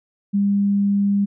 sine tone, 200.8 Hz, G3, 42 cents sharp, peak -15 dBFS, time 0.33-1.26 s, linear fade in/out 20 ms, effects none

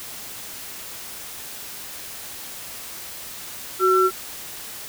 sine tone pair together, 372.1 / 1347 Hz, F#4 / E6, +10 / +37 cents, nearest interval octave + minor seventh, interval 2227 cents, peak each -17 dBFS, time 3.79-4.11 s, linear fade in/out 50 ms, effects white hiss -36 dBFS RMS until 4.88 s

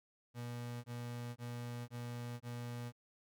35% pulse tone bursts, 120.4 Hz, B2, 44 cents flat, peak -40 dBFS, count 5, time 0.34-2.924 s, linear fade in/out 50 ms, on 500 ms, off 21 ms, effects none

